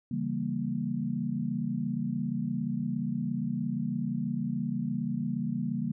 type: chord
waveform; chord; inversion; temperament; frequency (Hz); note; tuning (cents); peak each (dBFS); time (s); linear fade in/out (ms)
sine; C# diminished seventh; none; equal; 138.59 / 164.81 / 196 / 233.1; C#3 / E3 / G3 / Bb3; 0 / 0 / 0 / 0; -36 / -36 / -34 / -32; 0.11-5.92; 5
effects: none